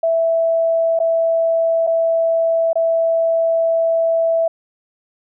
sine tone with dropouts, 659.3 Hz, E5, in tune, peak -13 dBFS, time 0.03-4.48 s, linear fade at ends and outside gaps 5 ms, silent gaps 0.991-1 / 1.868-1.872 / 2.731-2.755 s, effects none

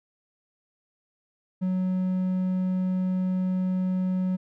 triangle tone, 185 Hz, F#3, in tune, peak -21 dBFS, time 1.61-4.37 s, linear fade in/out 20 ms, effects none

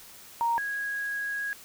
sine tone pair in turn, 932.3 / 1652.3 Hz, A#5 / G#6, 0 / -9 cents, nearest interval minor seventh, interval 991 cents, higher second, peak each -23 / -29 dBFS, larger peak first, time 0.41-0.58 / 0.58-1.53 s, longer second, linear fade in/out 0 ms, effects white hiss -49 dBFS RMS until 1.64 s

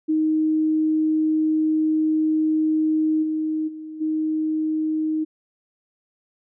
sine tone with level steps, 312.4 Hz, D#4, 7 cents sharp, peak -17 / -21 / -32 / -20 dBFS, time 0.08-5.25 s, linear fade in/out 20 ms, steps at 3.22 / 3.67 / 4 s, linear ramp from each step 20 ms, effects none

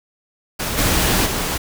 pink noise with level steps, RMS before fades -23 / -17 / -22 dBFS, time 0.59-1.58 s, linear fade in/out 10 ms, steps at 0.77 / 1.25 s, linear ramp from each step 20 ms, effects none

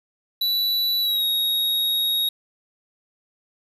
square tone with pitch glide, 3951 to 3770 Hz, B7 to A#7, 0 to +19 cents, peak -20 dBFS, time 0.41-2.29 s, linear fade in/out 5 ms, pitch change -81 cents, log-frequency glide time 1.01-1.24 s, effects 8-bit

